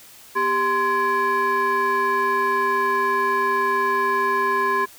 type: tone with frequency modulation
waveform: sine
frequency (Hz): 1039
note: C6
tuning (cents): -12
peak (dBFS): -16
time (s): 0.35-4.86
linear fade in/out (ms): 20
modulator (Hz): 643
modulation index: 0.98
effects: tanh soft clip ceiling -15 dBFS + white hiss -46 dBFS RMS until 4.98 s